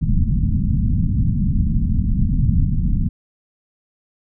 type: low-pass noise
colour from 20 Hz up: pink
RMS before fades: -17 dBFS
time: 0.01-3.09 s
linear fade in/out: 10 ms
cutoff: 230 Hz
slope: 48 dB/octave
effects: none